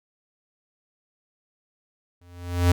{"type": "tone with exponential growth", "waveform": "square", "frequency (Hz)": 88, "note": "F2", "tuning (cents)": 14, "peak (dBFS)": -14, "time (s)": [2.21, 2.72], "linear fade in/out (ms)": 5, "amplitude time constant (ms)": 110, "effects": []}